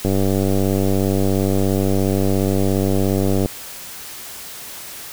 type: click train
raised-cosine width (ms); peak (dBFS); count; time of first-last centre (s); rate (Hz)
2; -6; 332; 0.05-3.459; 97.1
effects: white hiss -34 dBFS RMS until 5.12 s